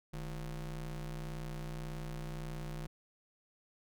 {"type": "ring-modulated tone", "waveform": "square", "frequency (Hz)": 91.2, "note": "F#2", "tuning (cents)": -24, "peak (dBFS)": -37, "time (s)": [0.13, 2.87], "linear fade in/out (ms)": 10, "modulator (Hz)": 60.3, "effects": []}